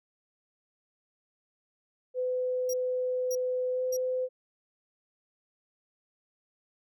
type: tone with pitch glide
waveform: sine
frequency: 505 to 509.7 Hz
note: B4 to C5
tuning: +39 to -45 cents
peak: -27 dBFS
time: 2.14-4.29 s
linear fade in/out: 50 ms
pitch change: +16 cents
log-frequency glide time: 3.72-3.82 s
type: tone bursts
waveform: sawtooth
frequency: 5700 Hz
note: F8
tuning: 34 cents sharp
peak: -33 dBFS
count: 3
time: 2.69-3.968 s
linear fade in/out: 5 ms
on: 46 ms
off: 570 ms
effects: none

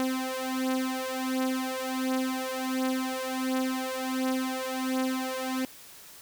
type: beating tone pair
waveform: sawtooth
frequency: 259 / 260.4 Hz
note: C4 / C4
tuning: -17 / -8 cents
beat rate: 1.4 Hz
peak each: -27 dBFS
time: 0-5.65 s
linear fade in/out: 0 ms
effects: white hiss -49 dBFS RMS until 6.21 s

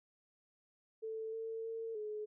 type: tone with pitch steps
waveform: sine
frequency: 442.8 / 449.1 / 452.3 / 424.7 Hz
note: A4 / A4 / A4 / G#4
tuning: +11 / +35 / +48 / +39 cents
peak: -39 dBFS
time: 1.02-2.26 s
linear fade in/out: 20 ms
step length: 310 ms
effects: none

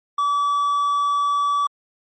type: tone with hard clipping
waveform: triangle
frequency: 1149 Hz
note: D6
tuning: 38 cents flat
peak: -18 dBFS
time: 0.18-1.67 s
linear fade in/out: 5 ms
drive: 6 dB
effects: MP3 32 kbps

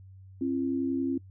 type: tone pair together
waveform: sine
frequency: 267.2 / 338.1 Hz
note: C4 / E4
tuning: +36 / +44 cents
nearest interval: major third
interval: 408 cents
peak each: -27 / -32 dBFS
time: 0.41-1.18 s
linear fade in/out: 5 ms
effects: noise-tail reverb RT60 0.1 s tail -22 dB re dry + added 95 Hz sine -47 dBFS peak until 1.3 s

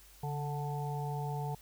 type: harmonic tone with a mistuned harmonic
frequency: 146.83 Hz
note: D3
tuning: in tune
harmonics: 1 / 3 / 5 / 6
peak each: -35 / -44 / -43 / -42 dBFS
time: 0.23-1.55 s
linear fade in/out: 5 ms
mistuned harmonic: 1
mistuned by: -44 cents
effects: added 50 Hz sine -59 dBFS peak until 1.61 s + white hiss -59 dBFS RMS until 1.61 s

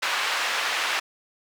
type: band-pass noise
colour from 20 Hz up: white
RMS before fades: -26 dBFS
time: 0.02-1 s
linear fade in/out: 10 ms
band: 810 to 2800 Hz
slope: 12 dB/octave
effects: none

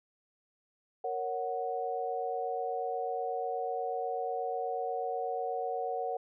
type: chord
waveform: sine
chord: F# major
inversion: first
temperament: equal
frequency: 466.2 / 554.4 / 740 Hz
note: A#4 / C#5 / F#5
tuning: 0 / 0 / 0 cents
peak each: -36 / -39 / -34 dBFS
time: 1.04-6.17 s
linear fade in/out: 5 ms
effects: none

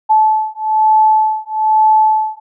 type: beating tone pair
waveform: sine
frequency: 867 / 868.1 Hz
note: A5 / A5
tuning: -26 / -24 cents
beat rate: 1.1 Hz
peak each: -12 dBFS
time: 0.09-2.4 s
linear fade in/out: 20 ms
effects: none

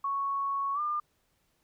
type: tone with pitch glide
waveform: sine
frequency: 1108.7 to 1202.1 Hz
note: C#6 to D6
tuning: 0 to +40 cents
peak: -28 dBFS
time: 0.04-1 s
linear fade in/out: 5 ms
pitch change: +140 cents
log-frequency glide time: 0.74-0.8 s
effects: pink hiss -73 dBFS RMS until 1.63 s

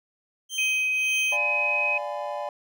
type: tone with tremolo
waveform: 25% pulse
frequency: 3136 Hz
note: G7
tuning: in tune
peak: -24 dBFS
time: 0.49-1.38 s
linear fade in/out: 50 ms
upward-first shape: triangle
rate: 1.8 Hz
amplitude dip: 85%
type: tone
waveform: sine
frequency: 2522 Hz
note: D#7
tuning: 23 cents sharp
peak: -22 dBFS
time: 0.58-1.98 s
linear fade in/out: 5 ms
type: chord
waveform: triangle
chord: D diminished seventh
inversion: none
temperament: equal with one note detuned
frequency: 587.3 / 698.5 / 830.6 / 1008.5 Hz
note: D5 / F5 / Ab5 / Cb6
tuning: 0 / 0 / 0 / +36 cents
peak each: -30 / -35 / -32 / -35 dBFS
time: 1.32-2.49 s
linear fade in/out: 2 ms
effects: none

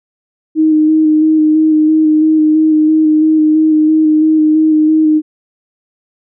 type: tone with vibrato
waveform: sine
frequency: 311.1 Hz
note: D#4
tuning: in tune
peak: -6 dBFS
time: 0.55-5.22 s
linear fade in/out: 50 ms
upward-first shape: square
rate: 3 Hz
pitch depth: 16 cents each way
effects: none

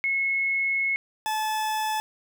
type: tone pair in turn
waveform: sine / 40% pulse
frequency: 2181 / 865.5 Hz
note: C#7 / A5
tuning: -29 / -29 cents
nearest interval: octave + major third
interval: 1600 cents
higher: first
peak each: -22 / -24 dBFS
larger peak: first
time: 0.04-0.96 / 1.26-2 s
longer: first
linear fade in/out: 0 ms
effects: none

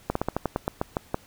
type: slowing click train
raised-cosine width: 1 ms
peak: -10 dBFS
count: 11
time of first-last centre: 0.1-1.144 s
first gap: 54 ms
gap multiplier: 1.14
effects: pink hiss -54 dBFS RMS until 1.26 s

